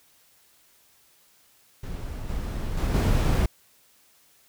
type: noise with level steps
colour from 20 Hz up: brown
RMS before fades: -34 / -30 / -24 / -20 dBFS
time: 1.83-3.46 s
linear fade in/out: 5 ms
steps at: 2.29 / 2.77 / 2.94 s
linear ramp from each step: 5 ms
effects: white hiss -60 dBFS RMS until 4.48 s